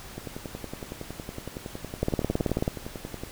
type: two click trains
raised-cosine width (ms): 2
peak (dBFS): -21 / -11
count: 34 / 13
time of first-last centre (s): 0.18-3.236 / 2.03-2.679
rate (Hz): 10.8 / 18.5
effects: pink hiss -44 dBFS RMS until 3.31 s